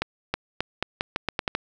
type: accelerating click train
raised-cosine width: 0.3 ms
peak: -8 dBFS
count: 10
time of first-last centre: 0.02-1.55 s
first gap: 320 ms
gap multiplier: 0.83
effects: none